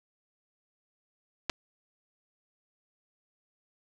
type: clicks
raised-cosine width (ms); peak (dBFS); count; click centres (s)
0.2; -13; 2; 1.496 / 1.499
effects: none